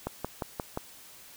click train, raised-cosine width 1 ms, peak -17 dBFS, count 5, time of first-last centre 0.07-0.774 s, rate 5.68 Hz, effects white hiss -51 dBFS RMS until 1.36 s

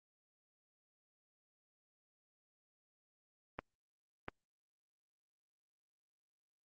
clicks, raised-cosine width 0.5 ms, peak -25 dBFS, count 2, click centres 3.59 / 4.284 s, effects Opus 24 kbps

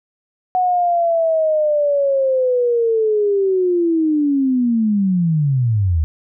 sine linear sweep, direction down, 739 to 73.42 Hz, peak -13 dBFS, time 0.55-6.04 s, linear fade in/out 0 ms, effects none

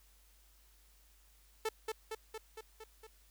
sawtooth tone with echo, 440 Hz, A4, in tune, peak -29 dBFS, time 1.65-1.69 s, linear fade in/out 5 ms, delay 230 ms, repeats 6, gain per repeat -3 dB, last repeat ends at 3.07 s, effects added 50 Hz sine -64 dBFS peak until 3.3 s + white hiss -68 dBFS RMS until 3.3 s

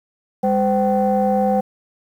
sine tone cluster, 202.9 / 514 / 768 Hz, G#3 / C5 / G5, -40 / -31 / -36 cents, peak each -18 dBFS, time 0.43-1.61 s, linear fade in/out 10 ms, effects tanh soft clip ceiling -8 dBFS + 8-bit

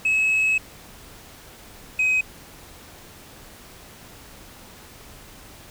sine tone pair in turn, 2576 / 2527 Hz, E7 / D#7, -41 / +26 cents, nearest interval unison, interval 33 cents, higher first, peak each -15 dBFS, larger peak neither, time 0.05-0.58 / 1.99-2.21 s, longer first, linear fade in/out 5 ms, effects tanh soft clip ceiling -16 dBFS + pink hiss -45 dBFS RMS until 5.7 s

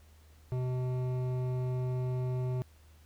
triangle tone with hard clipping, 126.8 Hz, B2, 46 cents sharp, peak -32 dBFS, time 0.52-2.62 s, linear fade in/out 0 ms, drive 16 dB, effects added 77 Hz sine -56 dBFS peak until 3.05 s + pink hiss -65 dBFS RMS until 3.05 s

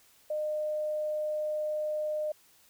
sine tone, 609 Hz, D#5, 37 cents flat, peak -29 dBFS, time 0.3-2.32 s, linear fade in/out 5 ms, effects white hiss -62 dBFS RMS until 2.69 s

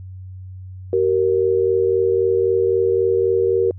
sine tone pair together, 381.8 / 465.6 Hz, G4 / A#4, -46 / -2 cents, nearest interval minor third, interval 344 cents, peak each -17 dBFS, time 0.93-3.71 s, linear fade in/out 2 ms, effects added 93 Hz sine -32 dBFS peak until 3.78 s

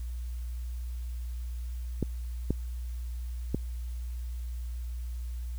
clicks, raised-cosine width 3 ms, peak -14 dBFS, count 3, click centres 2.027 / 2.506 / 3.546 s, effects added 60 Hz sine -33 dBFS peak until 5.58 s + white hiss -58 dBFS RMS until 5.58 s

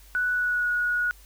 sine tone with pitch glide, 1480 to 1455.4 Hz, F#6 to F#6, 0 to -29 cents, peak -22 dBFS, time 0.15-1.11 s, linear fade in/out 0 ms, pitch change -29 cents, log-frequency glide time 0.31-0.69 s, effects added 50 Hz sine -49 dBFS peak until 1.25 s + white hiss -55 dBFS RMS until 1.25 s

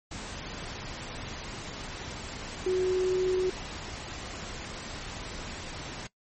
sine tone in noise, 370 Hz, F#4, in tune, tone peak -23 dBFS, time 2.66-3.5 s, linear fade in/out 5 ms, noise pink, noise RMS -39 dBFS, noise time 0.11-6.07 s, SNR +13 dB, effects noise-tail reverb RT60 0.1 s tail -19 dB re dry + MP3 32 kbps

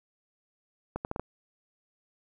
accelerating click train, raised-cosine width 1 ms, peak -18 dBFS, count 5, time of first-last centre 0.96-1.196 s, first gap 89 ms, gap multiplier 0.73, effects 10-bit

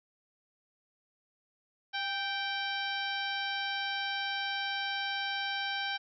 harmonic tone with a mistuned harmonic, 780 Hz, G5, 9 cents flat, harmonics 1 / 2 / 3 / 4 / 5 / 6 / 7, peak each -38 / -36 / -41 / -39 / -41 / -46 / -46 dBFS, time 1.93-5.98 s, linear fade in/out 20 ms, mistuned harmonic 1, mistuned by +39 cents, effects none

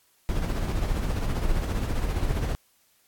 brown noise with tremolo, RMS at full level -24 dBFS, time 0.29-2.55 s, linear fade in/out 0 ms, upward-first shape sine, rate 15 Hz, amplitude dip 45%, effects white hiss -64 dBFS RMS until 3.07 s + AAC 64 kbps

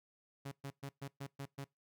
sawtooth tone bursts, 138.8 Hz, C#3, 3 cents sharp, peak -38 dBFS, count 7, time 0.45-1.646 s, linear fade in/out 10 ms, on 68 ms, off 120 ms, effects noise-tail reverb RT60 0.2 s tail -23 dB re dry

